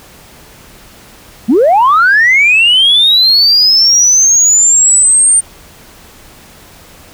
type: linear sweep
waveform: sine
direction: up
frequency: 196.1 to 8900 Hz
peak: -3 dBFS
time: 1.48-5.41 s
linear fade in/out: 20 ms
effects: tanh soft clip ceiling -1 dBFS + pink hiss -38 dBFS RMS until 7.13 s